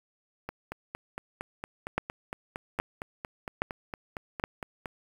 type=two click trains; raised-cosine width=0.5 ms; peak=-20 / -11 dBFS; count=20 / 4; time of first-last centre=0.49-4.858 / 1.98-4.439 s; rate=4.35 / 1.22 Hz; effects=7-bit